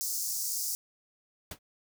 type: high-pass noise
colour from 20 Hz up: pink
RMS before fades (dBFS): -33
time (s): 0.01-0.75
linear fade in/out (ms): 0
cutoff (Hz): 5100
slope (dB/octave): 48
type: noise with exponential decay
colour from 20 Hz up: pink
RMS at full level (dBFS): -33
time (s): 1.51-1.59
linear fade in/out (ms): 5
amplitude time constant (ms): 16
effects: none